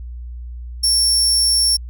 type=tone; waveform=30% pulse; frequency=5460 Hz; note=F8; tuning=40 cents flat; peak=-9 dBFS; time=0.83-1.77 s; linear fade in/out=10 ms; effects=added 60 Hz sine -28 dBFS peak until 1.89 s